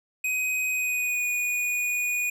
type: tone with pitch glide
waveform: square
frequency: 2513 to 2461 Hz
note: D#7 to D#7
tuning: +17 to -20 cents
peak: -25 dBFS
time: 0.24-2.3 s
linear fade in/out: 5 ms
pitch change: -37 cents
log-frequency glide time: 0.71-1.26 s
effects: none